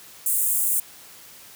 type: high-pass noise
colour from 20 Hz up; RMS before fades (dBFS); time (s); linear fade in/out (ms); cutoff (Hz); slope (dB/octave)
pink; -22; 0.26-0.8; 2; 8000; 48
effects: white hiss -46 dBFS RMS until 1.55 s + high-pass 60 Hz 12 dB/octave